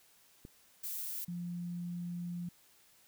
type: click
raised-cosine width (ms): 3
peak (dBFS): -35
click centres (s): 0.451
type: noise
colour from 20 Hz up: violet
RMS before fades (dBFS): -40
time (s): 0.83-1.25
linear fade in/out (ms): 10
type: tone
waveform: sine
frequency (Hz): 174.61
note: F3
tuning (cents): 0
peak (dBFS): -37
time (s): 1.28-2.49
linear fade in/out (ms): 5
effects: white hiss -65 dBFS RMS until 3.07 s